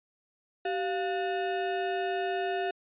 square ring-modulated tone, 543 Hz, C#5, 36 cents flat, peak -26 dBFS, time 0.65-2.71 s, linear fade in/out 5 ms, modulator 158 Hz, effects resampled to 8000 Hz

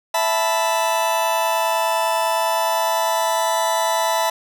40% pulse chord, E suspended fourth, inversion none, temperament just, 659.3 / 879 / 988.9 Hz, E5 / A5 / B5, 0 / -2 / +2 cents, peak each -21 dBFS, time 0.14-4.3 s, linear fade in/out 5 ms, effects none

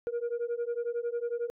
sine beating tone pair, 468.9 / 479.9 Hz, A#4 / B4, +10 / -50 cents, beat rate 11 Hz, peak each -31 / -31 dBFS, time 0.07-1.5 s, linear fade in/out 0 ms, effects tanh soft clip ceiling -27 dBFS

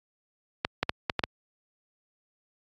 clicks, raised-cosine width 0.3 ms, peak -8 dBFS, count 6, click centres 0.649 / 0.83 / 0.894 / 1.098 / 1.193 / 1.238 s, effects high-pass 60 Hz 12 dB/octave + AAC 48 kbps

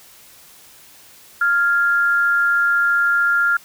sine tone pair together, 1396.9 / 1661.2 Hz, F6 / G#6, 0 / 0 cents, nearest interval minor third, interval 300 cents, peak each -14 / -23 dBFS, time 1.41-3.57 s, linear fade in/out 5 ms, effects white hiss -46 dBFS RMS until 3.64 s

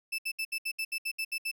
35% pulse tone bursts, 2637 Hz, E7, in tune, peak -29 dBFS, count 11, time 0.12-1.515 s, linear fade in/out 10 ms, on 65 ms, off 68 ms, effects none

